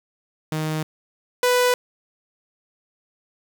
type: tone pair in turn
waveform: sawtooth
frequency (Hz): 156 / 495.3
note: D#3 / B4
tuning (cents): +5 / +5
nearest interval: octave + minor sixth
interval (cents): 2000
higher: second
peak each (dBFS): -19 / -12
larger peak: second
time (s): 0.52-0.83 / 1.43-1.74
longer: neither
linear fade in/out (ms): 2
effects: 8-bit